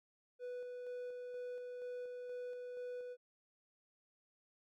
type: tone with tremolo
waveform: triangle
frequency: 494.1 Hz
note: B4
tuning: 1 cent sharp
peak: -40 dBFS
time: 0.39-3.17 s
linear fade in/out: 50 ms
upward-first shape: square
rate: 2.1 Hz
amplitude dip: 25%
effects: none